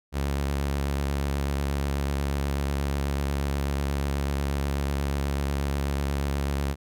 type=tone with vibrato; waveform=sawtooth; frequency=70 Hz; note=C#2; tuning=18 cents sharp; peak=-21 dBFS; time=0.12-6.76 s; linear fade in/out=50 ms; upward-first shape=sine; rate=8.2 Hz; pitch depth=25 cents each way; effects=none